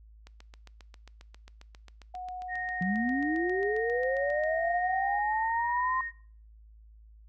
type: click train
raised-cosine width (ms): 0.2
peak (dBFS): -32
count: 32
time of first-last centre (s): 0.27-4.437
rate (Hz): 7.44
type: tone with pitch glide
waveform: sine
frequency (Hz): 732 to 718.6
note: F#5 to F5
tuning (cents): -19 to +49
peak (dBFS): -36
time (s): 2.14-5.19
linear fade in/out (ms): 5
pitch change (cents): -32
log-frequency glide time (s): 2.75-4.8
type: tone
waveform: sine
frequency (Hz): 1857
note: A#6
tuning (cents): -7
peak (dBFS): -33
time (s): 2.48-6.12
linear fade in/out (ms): 50
type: linear sweep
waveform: sine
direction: up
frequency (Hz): 174.61 to 1046.5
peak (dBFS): -27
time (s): 2.81-6.01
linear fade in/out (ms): 2
effects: noise-tail reverb RT60 0.5 s tail -21 dB re dry + added 54 Hz sine -51 dBFS peak until 7.28 s